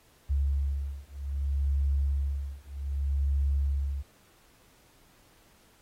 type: beating tone pair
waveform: sine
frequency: 69.3 / 69.94 Hz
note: C#2 / C#2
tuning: 0 / +16 cents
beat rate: 0.64 Hz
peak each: -29 dBFS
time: 0.29-4.03 s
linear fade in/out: 20 ms
effects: pink hiss -62 dBFS RMS until 5.81 s + AAC 48 kbps